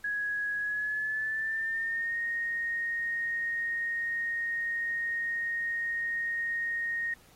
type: tone with pitch glide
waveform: sine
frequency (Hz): 1667 to 1860.4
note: G#6 to A#6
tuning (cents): +6 to -4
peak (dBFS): -29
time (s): 0.04-7.14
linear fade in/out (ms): 5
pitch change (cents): +190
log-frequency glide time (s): 0.59-2.17
effects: pink hiss -60 dBFS RMS until 7.35 s + AAC 48 kbps